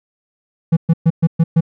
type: tone bursts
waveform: triangle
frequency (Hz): 164.3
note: E3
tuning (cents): -5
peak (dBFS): -6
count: 6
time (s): 0.72-1.608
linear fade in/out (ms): 10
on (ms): 48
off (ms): 120
effects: none